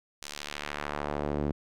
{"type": "tone with band-pass filter sweep", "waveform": "sawtooth", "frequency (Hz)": 73.42, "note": "D2", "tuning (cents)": 0, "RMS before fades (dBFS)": -34, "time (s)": [0.22, 1.52], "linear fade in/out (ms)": 5, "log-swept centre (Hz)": [6400, 280], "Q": 0.91, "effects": []}